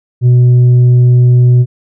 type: tone with tanh clipping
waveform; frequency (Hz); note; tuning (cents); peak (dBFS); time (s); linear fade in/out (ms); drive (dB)
sine; 123.47; B2; 0; -4; 0.21-1.66; 50; 3
effects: none